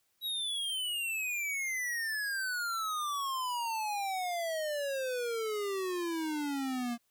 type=exponential sweep; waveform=square; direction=down; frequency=3878 to 233.1 Hz; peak=-33 dBFS; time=0.21-6.98 s; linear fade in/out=50 ms; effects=white hiss -75 dBFS RMS until 7.1 s